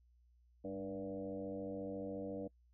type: tone with frequency modulation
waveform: sine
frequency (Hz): 390.2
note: G4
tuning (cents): -8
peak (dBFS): -40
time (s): 0.64-2.48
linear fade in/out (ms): 10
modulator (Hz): 94.2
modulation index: 2.3
effects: noise-tail reverb RT60 0.1 s tail -25 dB re dry + added 60 Hz sine -66 dBFS peak until 2.73 s